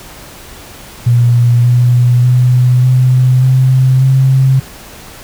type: tone with pitch steps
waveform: sine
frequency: 120 / 122.45 / 124.95 / 127.5 / 130.11 / 132.76 Hz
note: B2 / B2 / B2 / C3 / C3 / C3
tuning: -49 / -14 / +21 / -44 / -9 / +26 cents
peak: -5 dBFS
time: 1.06-4.6 s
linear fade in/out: 10 ms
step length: 590 ms
effects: pink hiss -33 dBFS RMS until 5.23 s